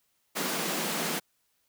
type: high-pass noise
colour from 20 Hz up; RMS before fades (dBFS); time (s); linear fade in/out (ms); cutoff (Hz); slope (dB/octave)
pink; -31; 0.35-1.2; 20; 160; 96
effects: white hiss -73 dBFS RMS until 1.68 s